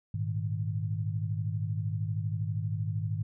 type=chord; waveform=sine; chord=Ab suspended second; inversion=none; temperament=equal; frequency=103.83 / 116.54 / 155.56 Hz; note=Ab2 / Bb2 / Eb3; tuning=0 / 0 / 0 cents; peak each=-31 / -36 / -35 dBFS; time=0.14-3.23 s; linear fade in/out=5 ms; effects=none